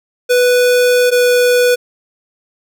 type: tone pair in turn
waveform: square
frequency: 493.9 / 491.9 Hz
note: B4 / B4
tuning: 0 / -7 cents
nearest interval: unison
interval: 7 cents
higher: first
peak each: -9 dBFS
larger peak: neither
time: 0.29-1.11 / 1.11-1.76 s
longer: first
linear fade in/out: 20 ms
effects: none